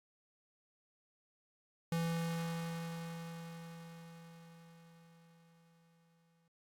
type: tone with exponential decay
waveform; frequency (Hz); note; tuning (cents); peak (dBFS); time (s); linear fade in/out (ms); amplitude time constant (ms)
square; 166.6; E3; +19; -33; 1.92-6.48; 2; 990
effects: AAC 48 kbps